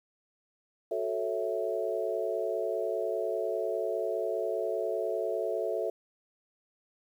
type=chord; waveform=sine; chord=F# minor seventh; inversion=none; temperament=equal; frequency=370 / 440 / 554.4 / 659.3 Hz; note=F#4 / A4 / C#5 / E5; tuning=0 / 0 / 0 / 0 cents; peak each=-36 / -33 / -36 / -33 dBFS; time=0.91-5.9 s; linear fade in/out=5 ms; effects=10-bit